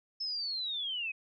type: linear sweep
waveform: sine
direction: down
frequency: 5274 to 2489 Hz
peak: -33 dBFS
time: 0.2-1.12 s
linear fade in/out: 10 ms
effects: none